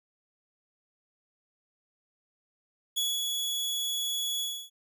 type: tone with ADSR envelope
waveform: sawtooth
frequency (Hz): 3381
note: G#7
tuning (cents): +30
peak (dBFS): -23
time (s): 2.96-4.7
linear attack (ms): 17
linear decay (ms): 210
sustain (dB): -3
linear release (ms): 290
effects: none